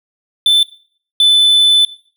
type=tone pair in turn; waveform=triangle; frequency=3529 / 3509 Hz; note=A7 / A7; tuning=+4 / -5 cents; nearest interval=unison; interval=9 cents; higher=first; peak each=-5 dBFS; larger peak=neither; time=0.46-0.63 / 1.2-1.85 s; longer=second; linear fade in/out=2 ms; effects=noise-tail reverb RT60 0.5 s tail -18 dB re dry